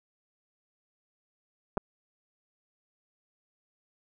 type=clicks; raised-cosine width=1 ms; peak=-17 / -15 dBFS; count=2; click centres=1.772 / 1.777 s; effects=none